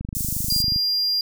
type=click train; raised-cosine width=5 ms; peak=-17 dBFS; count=20; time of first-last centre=0.01-0.761 s; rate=25.3 Hz
type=high-pass noise; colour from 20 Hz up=white; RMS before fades=-27 dBFS; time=0.15-0.62 s; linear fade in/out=0 ms; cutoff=6100 Hz; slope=24 dB/octave
type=tone; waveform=triangle; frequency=4800 Hz; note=D8; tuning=37 cents sharp; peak=-18 dBFS; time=0.5-1.21 s; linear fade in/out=2 ms
effects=none